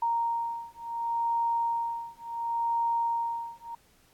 sine beating tone pair, 930 / 930.7 Hz, A#5 / A#5, -4 / -3 cents, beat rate 0.7 Hz, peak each -30 dBFS, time 0.02-3.75 s, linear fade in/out 5 ms, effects pink hiss -63 dBFS RMS until 4.13 s + AAC 64 kbps

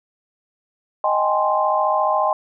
sine chord, Ab major seventh, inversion second, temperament equal with one note detuned, 622.3 / 784 / 838.3 / 1046.5 Hz, Eb5 / G5 / Ab5 / C6, 0 / 0 / +16 / 0 cents, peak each -21 / -22 / -23 / -20 dBFS, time 1.04-2.33 s, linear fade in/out 2 ms, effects none

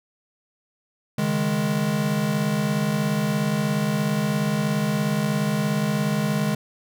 square chord, C# suspended second, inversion none, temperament equal, 138.59 / 155.56 / 207.7 Hz, C#3 / D#3 / G#3, 0 / 0 / 0 cents, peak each -30 / -26 / -24 dBFS, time 1.18-6.55 s, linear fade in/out 5 ms, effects none

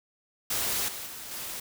white noise with level steps, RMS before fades -29 / -38 / -41 / -37 dBFS, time 0.5-1.6 s, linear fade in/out 5 ms, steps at 0.88 / 1.06 / 1.31 s, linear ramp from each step 5 ms, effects none

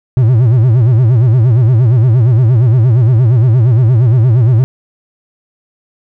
triangle tone with vibrato, 119.2 Hz, A#2, 39 cents sharp, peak -3 dBFS, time 0.17-4.64 s, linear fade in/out 0 ms, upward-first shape sine, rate 8.6 Hz, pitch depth 180 cents each way, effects none

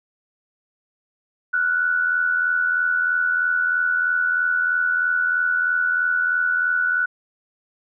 sine tone pair together, 1396.9 / 1480 Hz, F6 / F#6, 0 / 0 cents, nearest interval minor second, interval 100 cents, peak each -26 / -18 dBFS, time 1.53-7.06 s, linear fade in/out 10 ms, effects none

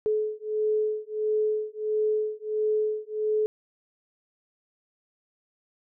sine beating tone pair, 428.1 / 429.6 Hz, A4 / A4, -47 / -41 cents, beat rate 1.5 Hz, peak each -27 dBFS, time 0.06-3.46 s, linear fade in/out 0 ms, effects none

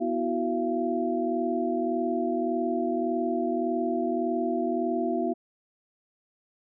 sine tone cluster, 245.7 / 327.5 / 369.2 / 682 Hz, B3 / E4 / F#4 / F5, -9 / -11 / -4 / -41 cents, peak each -30 dBFS, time 0-5.34 s, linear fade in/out 20 ms, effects none

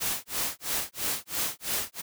white noise with tremolo, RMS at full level -28 dBFS, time 0-2.02 s, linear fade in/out 20 ms, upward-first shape sine, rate 3 Hz, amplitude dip 100%, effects none

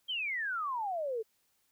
sine exponential sweep, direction down, 3226 to 425.8 Hz, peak -32 dBFS, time 0.08-1.23 s, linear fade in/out 20 ms, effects white hiss -74 dBFS RMS until 1.71 s

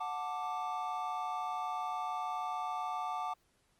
triangle chord, D major, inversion first, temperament just, 734.2 / 881 / 1174.7 Hz, F#5 / A5 / D6, -14 / +2 / 0 cents, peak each -37 / -38 / -37 dBFS, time 0-3.34 s, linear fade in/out 10 ms, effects pink hiss -73 dBFS RMS until 3.79 s + Opus 32 kbps

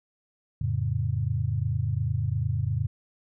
sine chord, F augmented, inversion none, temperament equal, 87.31 / 110 / 138.59 Hz, F2 / A2 / C#3, 0 / 0 / 0 cents, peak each -30 / -27 / -29 dBFS, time 0.61-2.87 s, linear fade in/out 5 ms, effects none

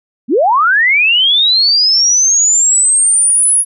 sine linear sweep, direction up, 198.9 to 10548 Hz, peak -7 dBFS, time 0.28-3.65 s, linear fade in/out 50 ms, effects none

